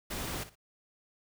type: noise with echo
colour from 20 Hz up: pink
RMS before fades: -37 dBFS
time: 0.1-0.44 s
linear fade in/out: 10 ms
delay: 58 ms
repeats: 2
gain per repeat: -13 dB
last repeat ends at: 0.556 s
effects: none